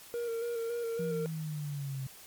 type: tone with vibrato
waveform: triangle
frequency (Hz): 466.2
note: A#4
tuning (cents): 0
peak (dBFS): -30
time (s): 0.14-1.26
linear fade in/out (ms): 0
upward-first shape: square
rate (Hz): 3.6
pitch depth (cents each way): 27
type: linear sweep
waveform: sine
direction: down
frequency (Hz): 173.3 to 131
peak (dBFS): -34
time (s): 0.99-2.07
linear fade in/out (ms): 5
effects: white hiss -52 dBFS RMS until 2.26 s + MP3 96 kbps